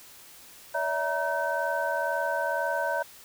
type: tone cluster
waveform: sine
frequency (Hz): 572 / 654 / 944 / 1533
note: D5 / E5 / A#5 / G6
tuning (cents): -46 / -14 / +22 / -39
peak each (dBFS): -31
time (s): 0.74-3.03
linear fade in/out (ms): 10
effects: white hiss -50 dBFS RMS until 3.24 s